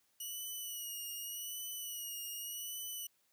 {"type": "tone with vibrato", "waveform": "5% pulse", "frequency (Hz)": 2922, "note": "F#7", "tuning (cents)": -22, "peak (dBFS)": -33, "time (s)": [0.2, 3.07], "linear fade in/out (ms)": 5, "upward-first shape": "sine", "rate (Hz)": 0.85, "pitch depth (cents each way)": 45, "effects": ["white hiss -75 dBFS RMS until 3.32 s", "high-pass 80 Hz 12 dB/octave"]}